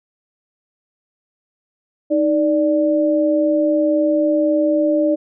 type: tone pair together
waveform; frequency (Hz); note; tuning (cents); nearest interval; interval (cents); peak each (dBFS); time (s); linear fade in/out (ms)
sine; 311.1 / 587.3; D#4 / D5; 0 / 0; major seventh; 1100; -16; 2.1-5.16; 20
effects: none